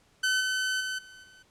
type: tone with level steps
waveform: sawtooth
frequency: 1520 Hz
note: F#6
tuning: 46 cents sharp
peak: -20 / -23 / -27 / -44 / -49 dBFS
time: 0.23-1.43 s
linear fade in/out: 10 ms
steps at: 0.4 / 0.8 / 0.98 / 1.23 s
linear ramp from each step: 10 ms
effects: pink hiss -64 dBFS RMS until 1.5 s + low-pass 9000 Hz 12 dB/octave